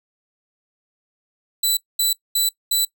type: tone bursts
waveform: 15% pulse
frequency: 3981 Hz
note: B7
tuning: 13 cents sharp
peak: -10 dBFS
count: 4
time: 1.63-2.85 s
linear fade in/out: 5 ms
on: 140 ms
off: 220 ms
effects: noise-tail reverb RT60 0.1 s tail -21 dB re dry